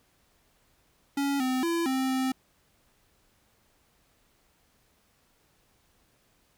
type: tone with pitch steps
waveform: square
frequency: 280.1 / 257.2 / 337.3 / 262.8 / 261.2 Hz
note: C#4 / C4 / E4 / C4 / C4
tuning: +18 / -30 / +40 / +8 / -3 cents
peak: -26 dBFS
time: 1.17-2.32 s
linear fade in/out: 5 ms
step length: 230 ms
effects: pink hiss -67 dBFS RMS until 6.57 s